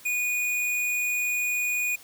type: tone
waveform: square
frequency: 2460 Hz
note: D#7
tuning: 20 cents flat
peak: -25 dBFS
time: 0.05-1.96 s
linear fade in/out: 10 ms
effects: white hiss -50 dBFS RMS until 2.03 s